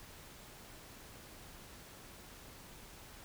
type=silence; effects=pink hiss -54 dBFS RMS until 3.24 s